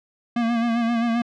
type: tone with vibrato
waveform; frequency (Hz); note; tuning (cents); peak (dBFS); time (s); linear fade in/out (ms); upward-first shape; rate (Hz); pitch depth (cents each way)
square; 233; A#3; -1; -20; 0.36-1.22; 5; sine; 7.6; 46
effects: low-pass 3000 Hz 12 dB/octave